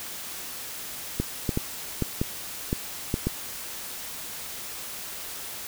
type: clicks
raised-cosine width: 3 ms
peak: -11 dBFS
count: 8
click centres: 1.2 / 1.492 / 1.574 / 2.023 / 2.215 / 2.729 / 3.141 / 3.27 s
effects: white hiss -37 dBFS RMS until 5.67 s